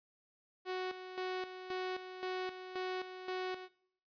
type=tone with tremolo; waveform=sawtooth; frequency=370 Hz; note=F#4; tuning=in tune; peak=-32 dBFS; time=0.65-3.69 s; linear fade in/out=50 ms; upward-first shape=square; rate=1.9 Hz; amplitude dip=65%; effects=noise-tail reverb RT60 0.7 s tail -21 dB re dry + resampled to 11025 Hz